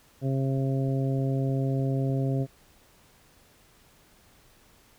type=harmonic tone; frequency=134.5 Hz; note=C3; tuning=48 cents sharp; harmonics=1 / 2 / 3 / 4 / 5; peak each=-25 / -31 / -35 / -37 / -39 dBFS; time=0.21-2.47 s; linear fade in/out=50 ms
type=click train; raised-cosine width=5 ms; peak=-35 dBFS; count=7; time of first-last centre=0.58-2.404 s; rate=3.29 Hz
effects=pink hiss -59 dBFS RMS until 4.98 s